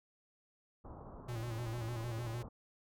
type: low-pass noise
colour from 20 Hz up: pink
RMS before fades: -50 dBFS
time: 0.84-2.49 s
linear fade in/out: 10 ms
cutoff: 1200 Hz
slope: 48 dB/octave
type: tone with vibrato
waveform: square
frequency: 116.54 Hz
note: A#2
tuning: in tune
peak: -39 dBFS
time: 1.28-2.43 s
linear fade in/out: 10 ms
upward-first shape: square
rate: 6.6 Hz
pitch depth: 59 cents each way
effects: none